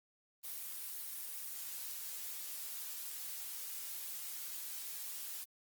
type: noise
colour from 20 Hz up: blue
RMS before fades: -44 dBFS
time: 0.43-5.45 s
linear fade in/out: 20 ms
effects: Opus 24 kbps